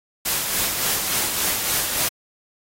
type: noise with tremolo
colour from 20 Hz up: white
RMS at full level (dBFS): -21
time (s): 0.25-2.09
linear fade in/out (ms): 10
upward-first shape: sine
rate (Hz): 3.5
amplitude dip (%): 40
effects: AAC 48 kbps